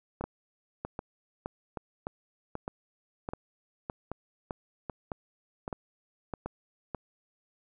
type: two click trains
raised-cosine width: 1 ms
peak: -21 / -20 dBFS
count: 9 / 12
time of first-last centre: 0.21-6.46 / 0.24-6.947 s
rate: 1.28 / 1.64 Hz
effects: none